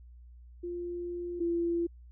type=tone pair in turn; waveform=sine; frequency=349.2 / 340.6 Hz; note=F4 / F4; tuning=0 / -43 cents; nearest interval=unison; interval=43 cents; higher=first; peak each=-34 / -27 dBFS; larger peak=second; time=0.63-1.4 / 1.4-1.87 s; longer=first; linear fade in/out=10 ms; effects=added 60 Hz sine -49 dBFS peak until 2.11 s